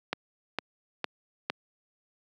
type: click train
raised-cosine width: 0.3 ms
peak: -12 dBFS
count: 4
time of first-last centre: 0.13-1.5 s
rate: 2.19 Hz
effects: high-pass 200 Hz 12 dB/octave